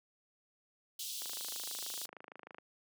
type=high-pass noise; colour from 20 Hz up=pink; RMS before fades=-42 dBFS; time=0.99-2.06 s; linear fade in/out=5 ms; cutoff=3100 Hz; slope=48 dB/octave
type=click train; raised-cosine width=0.5 ms; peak=-33 dBFS; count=37; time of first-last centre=1.22-2.584 s; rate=26.4 Hz
effects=high-pass 300 Hz 12 dB/octave